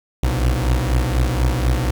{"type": "beating tone pair", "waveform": "30% pulse", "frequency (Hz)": [60, 64.1], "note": ["B1", "C2"], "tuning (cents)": [-49, -35], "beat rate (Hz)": 4.1, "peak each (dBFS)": -16, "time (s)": [0.23, 1.91], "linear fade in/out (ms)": 5, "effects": ["8-bit"]}